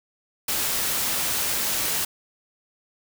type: noise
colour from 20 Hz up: white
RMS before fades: -25 dBFS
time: 0.48-2.05 s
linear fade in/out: 5 ms
effects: none